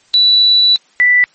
sine tone pair in turn, 3951 / 1975.5 Hz, B7 / B6, 0 / 0 cents, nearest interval octave, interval 1200 cents, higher first, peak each -6 dBFS, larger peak neither, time 0.14-0.76 / 1-1.24 s, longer first, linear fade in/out 0 ms, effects white hiss -51 dBFS RMS until 1.34 s + MP3 32 kbps

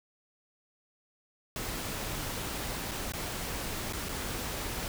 pink noise with dropouts, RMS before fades -36 dBFS, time 1.56-4.88 s, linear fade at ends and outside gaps 1 ms, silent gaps 2.912-2.916 / 3.121-3.136 / 3.926-3.933 / 4.087-4.091 s, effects none

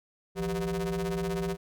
40% pulse ring-modulated tone, 110 Hz, A2, in tune, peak -25 dBFS, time 0.35-1.57 s, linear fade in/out 50 ms, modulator 283 Hz, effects none

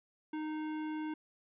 sine tone with tanh clipping, 308.9 Hz, D#4, 12 cents flat, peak -38 dBFS, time 0.33-1.14 s, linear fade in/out 5 ms, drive 18 dB, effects resampled to 8000 Hz

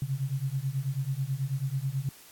sine beating tone pair, 130.6 / 139.8 Hz, C3 / C#3, -3 / +15 cents, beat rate 9.2 Hz, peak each -31 dBFS, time 0.02-2.09 s, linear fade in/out 2 ms, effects white hiss -53 dBFS RMS until 2.31 s + AAC 64 kbps

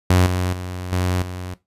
sawtooth tone with level steps, 90.9 Hz, F#2, 30 cents flat, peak -8 / -15 / -23 / -14 / -24 dBFS, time 0.1-1.54 s, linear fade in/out 5 ms, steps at 0.26 / 0.53 / 0.92 / 1.22 s, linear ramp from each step 2 ms, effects noise-tail reverb RT60 0.2 s tail -17 dB re dry + resampled to 32000 Hz

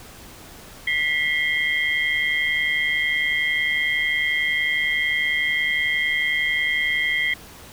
sine tone cluster, 1971 / 2122 / 3204 Hz, B6 / C7 / G7, -4 / +24 / +37 cents, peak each -22 / -23 / -28 dBFS, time 0.87-7.34 s, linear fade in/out 5 ms, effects pink hiss -43 dBFS RMS until 7.72 s

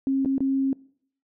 sine tone with dropouts, 269.5 Hz, C#4, 49 cents flat, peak -20 dBFS, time 0.07-0.73 s, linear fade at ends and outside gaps 1 ms, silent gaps 0.249-0.258 / 0.381-0.405 s, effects noise-tail reverb RT60 0.6 s tail -23 dB re dry

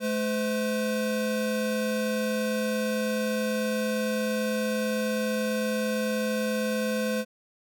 square tone pair together, 214.6 / 510.4 Hz, A3 / C5, -43 / -43 cents, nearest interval octave + minor third, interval 1500 cents, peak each -29 / -29 dBFS, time 0-7.25 s, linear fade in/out 50 ms, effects none

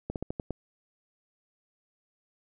slowing click train, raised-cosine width 2 ms, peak -19 dBFS, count 6, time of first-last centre 0.1-0.507 s, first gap 58 ms, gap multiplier 1.17, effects none

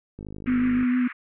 click train, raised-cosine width 3 ms, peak -25 dBFS, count 34, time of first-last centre 0.19-0.83 s, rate 51.6 Hz
white band-pass noise, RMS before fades -38 dBFS, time 0.46-1.13 s, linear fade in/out 10 ms, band 1200 to 2300 Hz, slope 48 dB/octave
sine tone with vibrato, 249.5 Hz, B3, 18 cents sharp, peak -19 dBFS, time 0.47-1.08 s, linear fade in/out 10 ms, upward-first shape sine, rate 6.5 Hz, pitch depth 19 cents each way
effects none

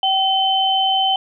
sine tone pair together, 768 / 3066 Hz, G5 / G7, -36 / -39 cents, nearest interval 2 octaves, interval 2397 cents, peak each -17 dBFS, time 0.03-1.16 s, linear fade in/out 2 ms, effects none

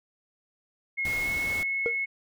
sine tone with pitch glide, 2162 to 2186 Hz, C#7 to C#7, -44 to -25 cents, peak -26 dBFS, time 0.97-2.06 s, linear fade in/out 20 ms, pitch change +19 cents, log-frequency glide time 1.22-1.28 s
pink noise, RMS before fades -38 dBFS, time 1.05-1.63 s, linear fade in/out 0 ms
triangle tone with exponential decay, 467.4 Hz, A#4, 5 cents sharp, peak -20 dBFS, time 1.86-1.97 s, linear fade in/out 0 ms, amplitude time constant 23 ms
effects none

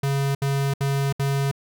square tone bursts, 138.59 Hz, C#3, in tune, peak -21 dBFS, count 4, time 0.03-1.514 s, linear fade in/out 5 ms, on 320 ms, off 68 ms, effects none

